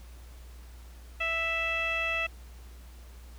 15% pulse tone with low-pass filter, 659.3 Hz, E5, in tune, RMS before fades -30 dBFS, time 1.2-2.27 s, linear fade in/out 10 ms, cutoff 2800 Hz, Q 5.6, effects added 60 Hz sine -45 dBFS peak until 3.38 s + pink hiss -57 dBFS RMS until 3.38 s

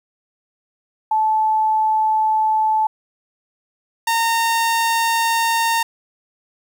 sine / sawtooth tone pair in turn, 870 / 917.2 Hz, A5 / A#5, -20 / -28 cents, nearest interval minor second, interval 92 cents, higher second, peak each -14 / -12 dBFS, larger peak second, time 1.11-2.87 / 4.07-5.83 s, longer neither, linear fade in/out 5 ms, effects 9-bit

